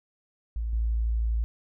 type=tone with level steps; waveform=sine; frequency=56.2 Hz; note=A1; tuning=37 cents sharp; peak=-27 / -23 dBFS; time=0.56-1.44 s; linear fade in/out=0 ms; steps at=0.73 s; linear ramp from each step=2 ms; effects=none